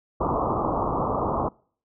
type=low-pass noise; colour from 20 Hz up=white; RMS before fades=-25 dBFS; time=0.2-1.49 s; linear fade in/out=10 ms; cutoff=1200 Hz; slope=96 dB/octave; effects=noise-tail reverb RT60 0.5 s tail -26 dB re dry